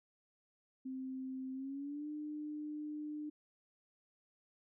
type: tone with pitch glide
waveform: sine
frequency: 261.6 to 300.5 Hz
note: C4 to D4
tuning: 0 to +40 cents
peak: -40 dBFS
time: 0.85-3.3 s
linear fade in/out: 10 ms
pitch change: +240 cents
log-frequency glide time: 1.53-2.08 s
effects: none